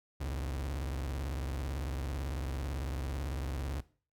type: tone with vibrato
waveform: 35% pulse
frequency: 68 Hz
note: C#2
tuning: 33 cents flat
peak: -33 dBFS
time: 0.2-3.81 s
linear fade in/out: 10 ms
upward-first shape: sine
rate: 18 Hz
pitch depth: 260 cents each way
effects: noise-tail reverb RT60 0.4 s tail -18 dB re dry